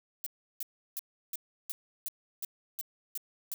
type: noise bursts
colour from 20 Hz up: violet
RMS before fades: -36 dBFS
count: 10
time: 0.24-3.54 s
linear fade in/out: 0 ms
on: 24 ms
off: 340 ms
effects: none